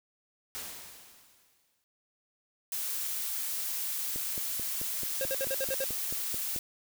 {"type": "noise with exponential decay", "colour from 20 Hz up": "white", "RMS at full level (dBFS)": -38, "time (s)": [0.55, 1.84], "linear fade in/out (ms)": 0, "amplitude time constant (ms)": 280}
{"type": "noise", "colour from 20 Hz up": "blue", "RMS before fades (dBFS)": -34, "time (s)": [2.72, 6.59], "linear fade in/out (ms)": 2}
{"type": "click train", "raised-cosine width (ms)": 2, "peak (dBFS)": -28, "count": 12, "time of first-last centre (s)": [4.16, 6.562], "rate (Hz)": 4.58}
{"type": "tone bursts", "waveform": "square", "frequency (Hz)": 537, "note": "C5", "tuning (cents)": 45, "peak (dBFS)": -31, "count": 7, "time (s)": [5.21, 5.841], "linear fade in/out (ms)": 0, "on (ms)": 37, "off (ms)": 62}
{"effects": []}